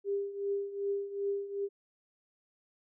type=tone with tremolo; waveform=sine; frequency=400 Hz; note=G4; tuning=35 cents sharp; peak=-28 dBFS; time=0.04-1.69 s; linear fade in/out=50 ms; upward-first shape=triangle; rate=2.6 Hz; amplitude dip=80%; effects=none